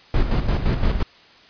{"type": "noise with tremolo", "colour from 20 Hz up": "brown", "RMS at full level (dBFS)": -17, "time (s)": [0.14, 1.03], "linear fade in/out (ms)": 2, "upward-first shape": "square", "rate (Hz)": 5.8, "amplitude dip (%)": 55, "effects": ["white hiss -49 dBFS RMS until 1.49 s", "resampled to 11025 Hz"]}